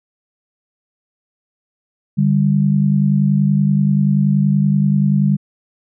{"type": "tone pair together", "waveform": "sine", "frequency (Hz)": [146.83, 197.31], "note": ["D3", "G3"], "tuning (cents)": [0, 12], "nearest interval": "perfect fourth", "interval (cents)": 512, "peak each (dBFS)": -14, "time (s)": [2.17, 5.37], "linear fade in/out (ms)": 20, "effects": []}